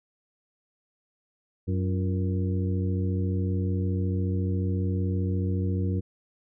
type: harmonic tone with a mistuned harmonic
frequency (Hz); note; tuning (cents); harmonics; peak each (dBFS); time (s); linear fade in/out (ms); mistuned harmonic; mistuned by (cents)
93.9; F#2; +26; 1 / 2 / 3 / 4 / 5; -25 / -31 / -35 / -37 / -39; 1.67-6.01; 20; 4; -91
effects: none